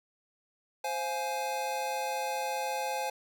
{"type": "chord", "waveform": "square", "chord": "F minor", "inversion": "second", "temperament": "just", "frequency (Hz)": [523.8, 698.5, 838.1], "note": ["C5", "F5", "Ab5"], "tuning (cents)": [2, 0, 16], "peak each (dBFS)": [-37, -40, -34], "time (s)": [0.84, 3.1], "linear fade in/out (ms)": 5, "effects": []}